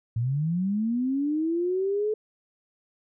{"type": "linear sweep", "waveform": "sine", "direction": "up", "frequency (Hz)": [110, 434.9], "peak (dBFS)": -23, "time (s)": [0.16, 2.14], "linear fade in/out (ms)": 5, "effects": []}